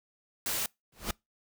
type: noise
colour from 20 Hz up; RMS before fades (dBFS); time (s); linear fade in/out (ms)
white; -32; 0.46-0.66; 2
type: noise with exponential growth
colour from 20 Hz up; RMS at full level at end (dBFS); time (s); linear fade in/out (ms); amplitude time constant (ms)
pink; -28; 0.92-1.11; 5; 40
effects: noise-tail reverb RT60 0.2 s tail -25 dB re dry